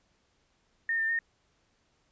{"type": "tone with pitch steps", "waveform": "sine", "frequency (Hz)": [1828, 1796, 1836], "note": ["A#6", "A6", "A#6"], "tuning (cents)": [-34, 35, -27], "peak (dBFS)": -26, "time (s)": [0.89, 1.19], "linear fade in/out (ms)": 2, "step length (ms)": 100, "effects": ["pink hiss -71 dBFS RMS until 2.11 s", "resampled to 16000 Hz"]}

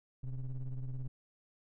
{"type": "ring-modulated tone", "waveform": "triangle", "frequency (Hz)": 68.6, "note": "C#2", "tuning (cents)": -17, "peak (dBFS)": -31, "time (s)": [0.23, 1.08], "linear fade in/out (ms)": 10, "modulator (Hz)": 59.6, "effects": []}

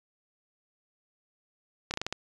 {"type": "slowing click train", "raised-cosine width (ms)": 0.2, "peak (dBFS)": -14, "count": 6, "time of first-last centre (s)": [1.91, 2.126], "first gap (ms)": 29, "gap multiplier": 1.2, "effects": ["resampled to 22050 Hz"]}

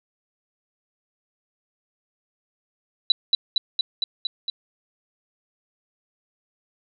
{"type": "tone with echo", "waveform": "sine", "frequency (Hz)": 3951, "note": "B7", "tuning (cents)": 0, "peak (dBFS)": -12, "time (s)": [3.1, 3.12], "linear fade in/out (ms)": 2, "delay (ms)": 230, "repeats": 6, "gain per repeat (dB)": -2, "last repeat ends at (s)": 4.5, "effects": []}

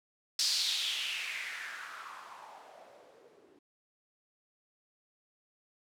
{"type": "noise with low-pass filter sweep", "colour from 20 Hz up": "violet", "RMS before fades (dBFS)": -38, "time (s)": [0.39, 3.59], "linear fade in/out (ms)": 2, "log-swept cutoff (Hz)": [5000, 340], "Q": 3.8, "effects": []}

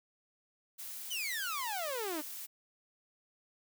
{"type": "noise", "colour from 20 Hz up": "blue", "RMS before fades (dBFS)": -44, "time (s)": [0.78, 2.47], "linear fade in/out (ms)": 20}
{"type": "exponential sweep", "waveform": "sawtooth", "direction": "down", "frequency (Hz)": [3136, 288.3], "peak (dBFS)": -32, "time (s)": [1.1, 2.22], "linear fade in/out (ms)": 20}
{"effects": []}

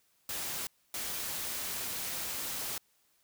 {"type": "noise bursts at uneven times", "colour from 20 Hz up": "white", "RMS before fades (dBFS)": -37, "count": 2, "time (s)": [[0.29, 0.67], [0.94, 2.78]], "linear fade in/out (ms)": 2, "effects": ["white hiss -71 dBFS RMS until 3.23 s"]}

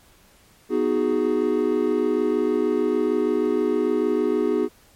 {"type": "chord", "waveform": "triangle", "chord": "G# minor seventh", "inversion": "first", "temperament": "equal with one note detuned", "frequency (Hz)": [246.9, 311.1, 370, 416.5], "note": ["B3", "D#4", "F#4", "G#4"], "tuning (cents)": [0, 0, 0, 5], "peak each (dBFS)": [-24, -23, -22, -21], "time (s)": [0.69, 4.69], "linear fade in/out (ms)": 50, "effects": ["pink hiss -55 dBFS RMS until 4.95 s", "MP3 64 kbps"]}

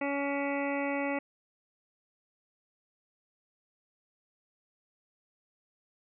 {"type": "harmonic tone with a mistuned harmonic", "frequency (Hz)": 281.3, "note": "C#4", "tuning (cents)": 26, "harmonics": [1, 2, 3, 4, 5, 7, 8, 9, 10], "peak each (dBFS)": [-33, -34, -38, -44, -45, -39, -41, -45, -49], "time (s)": [0.01, 1.19], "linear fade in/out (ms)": 5, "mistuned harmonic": 10, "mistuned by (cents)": -63, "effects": []}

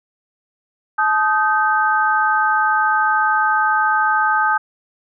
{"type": "tone cluster", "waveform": "sine", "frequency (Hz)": [863, 1249, 1550], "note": ["A5", "D#6", "G6"], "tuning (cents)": [-34, 6, -20], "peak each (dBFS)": -18, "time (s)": [0.98, 4.58], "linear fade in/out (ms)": 10, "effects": []}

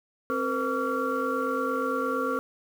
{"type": "tone cluster", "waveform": "sine", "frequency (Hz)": [264.6, 459.3, 508, 1139, 1379], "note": ["C4", "A#4", "B4", "C#6", "F6"], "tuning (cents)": [20, -26, 49, 47, -22], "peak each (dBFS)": -31, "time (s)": [0.3, 2.39], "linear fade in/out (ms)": 0, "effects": ["tanh soft clip ceiling -16 dBFS", "8-bit"]}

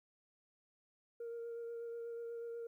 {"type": "tone with vibrato", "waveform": "sine", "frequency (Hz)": 466.2, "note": "A#4", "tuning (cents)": 0, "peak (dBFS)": -40, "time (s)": [1.2, 2.67], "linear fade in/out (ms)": 5, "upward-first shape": "sine", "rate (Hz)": 8.2, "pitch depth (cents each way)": 14, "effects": ["tanh soft clip ceiling -40 dBFS", "13-bit"]}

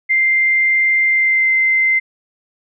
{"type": "tone with pitch glide", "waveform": "sine", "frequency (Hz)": [2093, 2076], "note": ["C7", "C7"], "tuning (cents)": [0, -14], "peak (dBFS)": -11, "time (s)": [0.09, 2], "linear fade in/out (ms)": 20, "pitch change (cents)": -14, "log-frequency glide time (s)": [1.08, 1.51], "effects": []}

